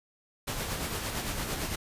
pink noise with tremolo, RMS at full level -32 dBFS, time 0.47-1.76 s, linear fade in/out 10 ms, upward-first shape sine, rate 8.8 Hz, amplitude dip 40%, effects resampled to 32000 Hz

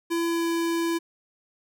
square tone with pitch glide, 336.7 to 334.8 Hz, E4 to E4, +37 to +27 cents, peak -24 dBFS, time 0.1-0.99 s, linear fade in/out 20 ms, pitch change -10 cents, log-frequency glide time 0.28-0.46 s, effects none

